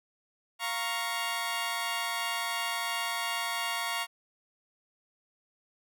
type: chord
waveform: 15% pulse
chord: Bb minor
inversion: second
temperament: equal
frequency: 698.5 / 932.3 / 1108.7 Hz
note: F5 / Bb5 / Db6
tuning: 0 / 0 / 0 cents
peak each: -30 / -28 / -28 dBFS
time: 0.59-4.07 s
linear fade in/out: 50 ms
effects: none